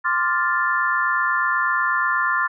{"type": "chord", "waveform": "sine", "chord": "D minor seventh", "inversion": "third", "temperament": "equal", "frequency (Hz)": [1046.5, 1174.7, 1396.9, 1760], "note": ["C6", "D6", "F6", "A6"], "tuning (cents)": [0, 0, 0, 0], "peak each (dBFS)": [-23, -26, -23, -22], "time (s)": [0.04, 2.48], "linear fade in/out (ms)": 20, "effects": []}